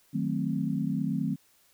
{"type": "chord", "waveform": "sine", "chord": "D# diminished seventh", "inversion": "none", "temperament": "equal", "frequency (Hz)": [155.56, 185, 220, 261.6], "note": ["D#3", "F#3", "A3", "C4"], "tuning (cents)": [0, 0, 0, 0], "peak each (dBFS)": -32, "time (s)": [0.13, 1.36], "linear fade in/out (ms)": 20, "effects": ["white hiss -64 dBFS RMS until 1.73 s"]}